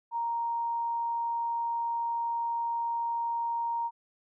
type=tone; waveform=sine; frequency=933 Hz; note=A#5; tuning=1 cent sharp; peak=-28 dBFS; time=0.11-3.91 s; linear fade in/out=50 ms; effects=none